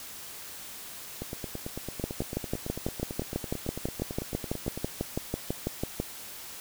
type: two click trains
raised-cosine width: 2 ms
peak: -21 / -15 dBFS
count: 33 / 25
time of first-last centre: 1.22-4.776 / 2.04-6 s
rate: 9 / 6.06 Hz
effects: white hiss -43 dBFS RMS until 6.6 s